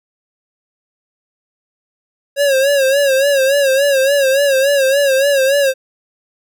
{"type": "tone with vibrato", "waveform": "square", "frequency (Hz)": 549, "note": "C#5", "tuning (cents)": -17, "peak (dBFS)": -11, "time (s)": [2.36, 5.74], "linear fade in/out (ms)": 50, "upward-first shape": "sine", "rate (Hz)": 3.5, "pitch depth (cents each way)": 78, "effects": []}